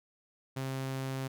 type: tone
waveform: sawtooth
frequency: 133.2 Hz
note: C3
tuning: 31 cents sharp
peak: -30 dBFS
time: 0.56-1.28 s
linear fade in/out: 10 ms
effects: none